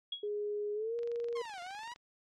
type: tone with exponential decay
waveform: sine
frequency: 3322 Hz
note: G#7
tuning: in tune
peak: -32 dBFS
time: 0.12-0.28 s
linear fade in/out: 5 ms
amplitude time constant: 33 ms
type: tone with pitch glide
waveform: sine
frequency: 415.3 to 471.6 Hz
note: G#4 to A#4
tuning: 0 to +20 cents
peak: -33 dBFS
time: 0.23-1.42 s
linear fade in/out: 5 ms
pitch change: +220 cents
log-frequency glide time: 0.74-0.96 s
type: click train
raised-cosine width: 0.2 ms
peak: -36 dBFS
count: 24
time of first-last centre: 0.99-1.96 s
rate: 23.7 Hz
type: linear two-way sweep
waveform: sawtooth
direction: down then up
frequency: 1100 to 686 to 988 Hz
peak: -38 dBFS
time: 1.35-1.94 s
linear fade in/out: 10 ms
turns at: 1.61 s
effects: low-pass 6000 Hz 12 dB/octave + MP3 64 kbps